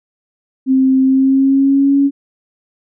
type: tone with pitch glide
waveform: sine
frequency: 263.4 to 279.1 Hz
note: C4 to C#4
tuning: +12 to +12 cents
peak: -8 dBFS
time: 0.66-2.11 s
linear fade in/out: 50 ms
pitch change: +100 cents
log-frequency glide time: 1.02-1.98 s
effects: none